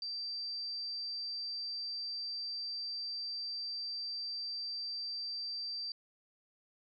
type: tone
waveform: sine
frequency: 4680 Hz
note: D8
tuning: 7 cents flat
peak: -37 dBFS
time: 0.02-5.92 s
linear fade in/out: 2 ms
effects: none